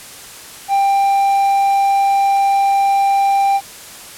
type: tone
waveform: triangle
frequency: 791 Hz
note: G5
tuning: 15 cents sharp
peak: -9 dBFS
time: 0.68-3.61 s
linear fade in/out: 50 ms
effects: white hiss -35 dBFS RMS until 4.17 s + low-pass 12000 Hz 12 dB/octave